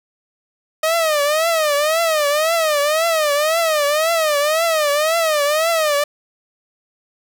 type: tone with vibrato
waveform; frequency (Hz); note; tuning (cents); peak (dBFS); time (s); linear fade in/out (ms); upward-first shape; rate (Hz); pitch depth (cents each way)
sawtooth; 621; D#5; -3; -11; 0.83-6.04; 5; triangle; 1.9; 160
effects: 7-bit